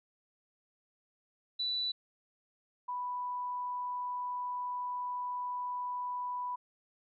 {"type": "tone pair in turn", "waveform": "sine", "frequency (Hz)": [3966, 988.6], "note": ["B7", "B5"], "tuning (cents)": [7, 1], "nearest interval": "2 octaves", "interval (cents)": 2406, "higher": "first", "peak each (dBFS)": [-31, -34], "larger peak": "first", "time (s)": [[1.59, 1.92], [2.88, 6.56]], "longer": "second", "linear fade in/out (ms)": 10, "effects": []}